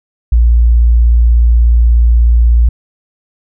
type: tone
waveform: sine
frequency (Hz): 58.27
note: A#1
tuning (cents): 0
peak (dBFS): -4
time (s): 0.32-2.69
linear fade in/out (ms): 5
effects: none